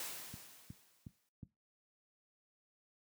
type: noise with exponential decay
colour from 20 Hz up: white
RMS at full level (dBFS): -42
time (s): 0-1.29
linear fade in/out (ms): 2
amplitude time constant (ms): 280
type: click train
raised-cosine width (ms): 5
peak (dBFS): -33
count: 4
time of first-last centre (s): 0.34-1.431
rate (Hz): 2.75
effects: noise-tail reverb RT60 0.2 s tail -17 dB re dry + high-pass 100 Hz 12 dB/octave